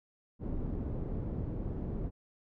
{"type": "low-pass noise", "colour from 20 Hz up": "pink", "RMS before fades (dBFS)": -36, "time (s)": [0.39, 2.11], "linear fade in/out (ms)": 50, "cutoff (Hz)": 330, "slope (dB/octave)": 12, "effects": []}